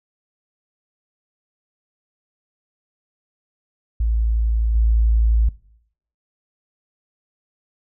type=tone with level steps; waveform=sine; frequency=55.8 Hz; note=A1; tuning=25 cents sharp; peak=-16 / -13 dBFS; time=4-5.49 s; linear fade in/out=5 ms; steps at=4.75 s; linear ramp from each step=5 ms; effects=noise-tail reverb RT60 0.7 s tail -20 dB re dry